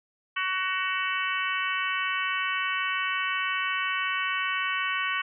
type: harmonic tone with a mistuned harmonic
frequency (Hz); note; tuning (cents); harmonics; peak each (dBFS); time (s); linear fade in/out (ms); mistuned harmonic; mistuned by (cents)
374.5; F#4; +21; 3 / 4 / 5 / 6 / 7 / 8; -31 / -32 / -33 / -34 / -34 / -35; 0.36-5.22; 10; 7; +25
effects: none